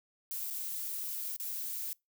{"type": "noise with dropouts", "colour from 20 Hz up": "violet", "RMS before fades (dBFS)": -38, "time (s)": [0.31, 1.93], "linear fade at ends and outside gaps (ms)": 0, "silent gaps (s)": [[0.502, 0.508], [1.363, 1.399]], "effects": ["noise-tail reverb RT60 0.2 s tail -25 dB re dry"]}